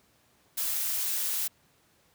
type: noise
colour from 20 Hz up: blue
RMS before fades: -30 dBFS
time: 0.57-1.48 s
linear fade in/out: 10 ms
effects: pink hiss -65 dBFS RMS until 2.14 s + high-pass 80 Hz 12 dB/octave